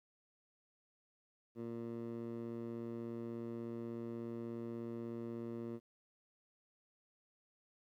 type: tone with band-pass filter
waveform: 15% pulse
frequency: 116.54 Hz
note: A#2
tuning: in tune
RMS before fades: -44 dBFS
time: 1.55-5.8 s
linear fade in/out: 50 ms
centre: 300 Hz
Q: 1.1
effects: 13-bit